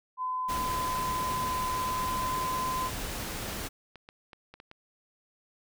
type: tone with pitch glide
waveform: sine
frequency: 1017 to 1025.3 Hz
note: C6 to C6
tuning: -50 to -35 cents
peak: -29 dBFS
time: 0.17-2.91 s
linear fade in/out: 50 ms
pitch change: +15 cents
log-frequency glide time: 1.66-2.78 s
type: noise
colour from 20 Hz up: pink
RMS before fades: -36 dBFS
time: 0.48-3.69 s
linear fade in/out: 20 ms
type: clicks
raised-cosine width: 0.3 ms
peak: -31 dBFS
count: 6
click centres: 3.957 / 4.089 / 4.332 / 4.54 / 4.601 / 4.714 s
effects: none